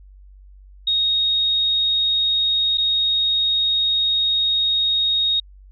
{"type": "tone with dropouts", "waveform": "sine", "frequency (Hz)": 3740, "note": "A#7", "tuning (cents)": 5, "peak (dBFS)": -16, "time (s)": [0.87, 5.4], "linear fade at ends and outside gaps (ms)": 5, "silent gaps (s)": [2.774, 2.78], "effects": ["added 48 Hz sine -42 dBFS peak until 5.71 s"]}